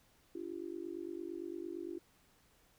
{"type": "tone with amplitude modulation", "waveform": "sine", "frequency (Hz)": 342, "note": "F4", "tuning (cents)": -36, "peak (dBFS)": -36, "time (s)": [0.35, 1.99], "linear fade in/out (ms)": 5, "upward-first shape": "sine", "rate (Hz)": 48.8, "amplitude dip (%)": 100, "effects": ["pink hiss -69 dBFS RMS until 2.78 s"]}